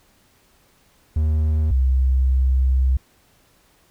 triangle / sine tone pair in turn, 77.3 / 65 Hz, D#2 / C2, -11 / -11 cents, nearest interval minor third, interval 300 cents, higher first, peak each -14 dBFS, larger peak neither, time 1.16-1.71 / 1.71-2.97 s, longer second, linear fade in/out 5 ms, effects pink hiss -58 dBFS RMS until 3.9 s

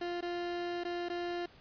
30% pulse tone with dropouts, 349.2 Hz, F4, in tune, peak -32 dBFS, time 0.01-1.46 s, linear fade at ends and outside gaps 5 ms, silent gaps 0.209-0.225 / 0.837-0.849 / 1.087-1.098 s, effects pink hiss -59 dBFS RMS until 1.6 s + resampled to 11025 Hz

